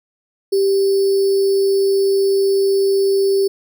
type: tone with sample-and-hold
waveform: sine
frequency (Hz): 392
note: G4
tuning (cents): 0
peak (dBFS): -12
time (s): 0.52-3.48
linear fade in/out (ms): 10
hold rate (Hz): 4900
effects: none